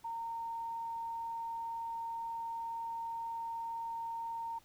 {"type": "tone", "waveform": "sine", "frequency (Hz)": 919, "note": "A#5", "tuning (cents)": -25, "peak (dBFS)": -37, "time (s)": [0.04, 4.59], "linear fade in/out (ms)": 10, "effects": ["pink hiss -65 dBFS RMS until 4.64 s"]}